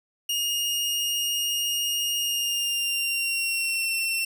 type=tone with pitch glide; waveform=sawtooth; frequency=2849 to 2705 Hz; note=F7 to E7; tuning=+34 to +44 cents; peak=-21 dBFS; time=0.29-4.25 s; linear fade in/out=5 ms; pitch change=-90 cents; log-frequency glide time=2.2-3.88 s; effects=none